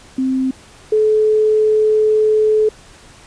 sine tone pair in turn, 261.6 / 430.7 Hz, C4 / A4, 0 / -37 cents, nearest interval major sixth, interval 863 cents, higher second, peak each -14 / -10 dBFS, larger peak second, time 0.18-0.51 / 0.92-2.69 s, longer second, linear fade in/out 5 ms, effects pink hiss -43 dBFS RMS until 3.26 s + resampled to 22050 Hz

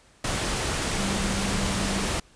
sine tone in noise, 196 Hz, G3, in tune, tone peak -29 dBFS, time 0.98-2.08 s, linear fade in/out 5 ms, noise pink, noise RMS -27 dBFS, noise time 0.24-2.2 s, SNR -5 dB, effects pink hiss -57 dBFS RMS until 2.35 s + resampled to 22050 Hz

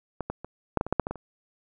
clicks, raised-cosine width 1 ms, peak -16 / -16 / -23 / -8 / -10 / -20 / -9 / -6 / -16 / -17 / -27 dBFS, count 11, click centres 0.207 / 0.3 / 0.446 / 0.773 / 0.811 / 0.866 / 0.926 / 0.997 / 1.069 / 1.11 / 1.157 s, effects none

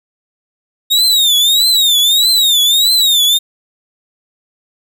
40% pulse tone with vibrato, 3729 Hz, A#7, in tune, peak -7 dBFS, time 0.9-3.39 s, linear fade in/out 20 ms, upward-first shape triangle, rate 1.6 Hz, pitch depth 180 cents each way, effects none

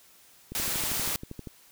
click train, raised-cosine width 3 ms, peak -25 dBFS, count 13, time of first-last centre 0.52-1.472 s, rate 12.6 Hz
white noise, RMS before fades -30 dBFS, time 0.55-1.16 s, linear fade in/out 0 ms
effects white hiss -57 dBFS RMS until 1.71 s

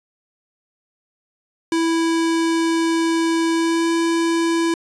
square tone with pitch glide, 329.6 to 332.9 Hz, E4 to E4, 0 to +17 cents, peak -17 dBFS, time 1.72-4.74 s, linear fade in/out 2 ms, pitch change +17 cents, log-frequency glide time 3.53-3.91 s, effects resampled to 22050 Hz

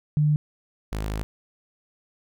sine / sawtooth tone pair in turn, 150 / 52.73 Hz, D3 / G#1, +37 / +27 cents, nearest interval octave + tritone, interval 1810 cents, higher first, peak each -17 / -23 dBFS, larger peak first, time 0.17-0.36 / 0.92-1.23 s, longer second, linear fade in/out 0 ms, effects none

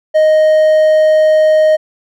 triangle tone, 622 Hz, D#5, 1 cent flat, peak -4 dBFS, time 0.14-1.77 s, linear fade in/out 20 ms, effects none

